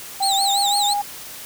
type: tone with pitch glide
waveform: sine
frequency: 784 to 815.4 Hz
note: G5 to G#5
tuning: 0 to -32 cents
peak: -19 dBFS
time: 0.2-1.02 s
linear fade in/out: 10 ms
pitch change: +68 cents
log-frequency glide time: 0.37-0.8 s
type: tone with vibrato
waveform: 30% pulse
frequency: 3951 Hz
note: B7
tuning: in tune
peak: -16 dBFS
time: 0.22-0.94 s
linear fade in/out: 10 ms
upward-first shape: triangle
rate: 5.9 Hz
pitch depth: 190 cents each way
effects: white hiss -36 dBFS RMS until 1.45 s